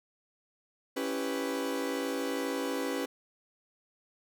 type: chord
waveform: 40% pulse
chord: C# half-diminished seventh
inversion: none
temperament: equal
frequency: 277.2 / 329.6 / 392 / 493.9 Hz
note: C#4 / E4 / G4 / B4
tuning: 0 / 0 / 0 / 0 cents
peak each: -34 / -39 / -37 / -35 dBFS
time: 0.96-3.06 s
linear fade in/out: 10 ms
effects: none